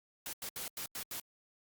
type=noise bursts at uneven times; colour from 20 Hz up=white; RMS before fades=-41 dBFS; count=6; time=0.26-0.33 / 0.42-0.49 / 0.56-0.68 / 0.77-0.86 / 0.95-1.03 / 1.11-1.2 s; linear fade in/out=2 ms; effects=Opus 48 kbps